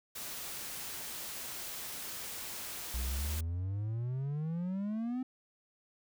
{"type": "noise", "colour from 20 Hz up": "white", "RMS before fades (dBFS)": -42, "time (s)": [0.15, 3.41], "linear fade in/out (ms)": 10}
{"type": "exponential sweep", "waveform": "triangle", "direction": "up", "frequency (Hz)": [59.3, 261], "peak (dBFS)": -31, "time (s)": [2.94, 5.23], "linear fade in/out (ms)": 5}
{"effects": []}